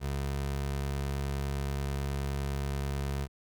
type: tone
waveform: 25% pulse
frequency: 69.5 Hz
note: C#2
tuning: 5 cents sharp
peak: -27 dBFS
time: 0-3.28 s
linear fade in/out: 50 ms
effects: none